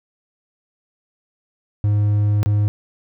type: tone with dropouts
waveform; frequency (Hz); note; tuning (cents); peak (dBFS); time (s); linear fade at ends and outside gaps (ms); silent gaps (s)
triangle; 103.83; G#2; 0; -12; 1.84-2.68; 0; 2.43-2.46
effects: none